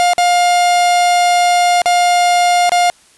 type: tone with dropouts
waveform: 45% pulse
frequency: 707 Hz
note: F5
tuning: 21 cents sharp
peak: -9 dBFS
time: 0-2.9 s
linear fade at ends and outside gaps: 0 ms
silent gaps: 0.134-0.181 / 1.818-1.858 / 2.694-2.719 s
effects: white hiss -48 dBFS RMS until 3.17 s + resampled to 24000 Hz